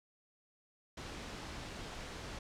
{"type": "noise", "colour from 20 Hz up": "pink", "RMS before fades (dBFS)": -45, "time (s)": [0.97, 2.39], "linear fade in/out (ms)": 5, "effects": ["low-pass 6000 Hz 12 dB/octave"]}